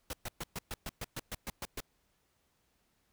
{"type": "noise bursts", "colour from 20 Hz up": "pink", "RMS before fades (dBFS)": -39, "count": 12, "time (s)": [0.1, 1.804], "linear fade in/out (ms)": 2, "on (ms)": 32, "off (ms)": 120, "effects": ["pink hiss -75 dBFS RMS until 3.12 s"]}